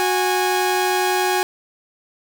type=tone pair together; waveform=sawtooth; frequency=367.1 / 824 Hz; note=F#4 / G#5; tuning=-14 / -14 cents; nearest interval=octave + major second; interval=1400 cents; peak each=-16 dBFS; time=0-1.43 s; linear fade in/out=0 ms; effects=7-bit